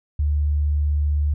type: tone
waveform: sine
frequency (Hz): 73.7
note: D2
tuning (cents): +7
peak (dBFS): -17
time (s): 0.19-1.34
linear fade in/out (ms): 5
effects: none